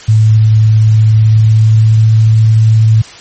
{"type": "tone with pitch glide", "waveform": "sine", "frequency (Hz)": [109.2, 110.41], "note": ["A2", "A2"], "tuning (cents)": [-13, 6], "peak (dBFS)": -3, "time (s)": [0.08, 3.02], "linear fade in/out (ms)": 10, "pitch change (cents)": 19, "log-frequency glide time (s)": [1.05, 2.11], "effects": ["white hiss -32 dBFS RMS until 3.2 s", "MP3 32 kbps"]}